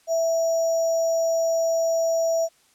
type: tone with sample-and-hold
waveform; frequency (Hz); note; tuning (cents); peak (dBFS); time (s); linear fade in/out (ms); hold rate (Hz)
sine; 659.3; E5; 0; -19; 0.07-2.49; 50; 6300
effects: white hiss -60 dBFS RMS until 2.74 s + low-pass 10000 Hz 12 dB/octave